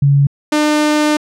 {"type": "tone pair in turn", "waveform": ["sine", "sawtooth"], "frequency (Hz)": [140.8, 301.2], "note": ["C#3", "D4"], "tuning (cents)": [27, 44], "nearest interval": "octave + minor second", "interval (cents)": 1317, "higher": "second", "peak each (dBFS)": -7, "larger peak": "neither", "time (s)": [[0.02, 0.27], [0.52, 1.17]], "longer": "second", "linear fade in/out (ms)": 5, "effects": ["low-pass 9000 Hz 12 dB/octave"]}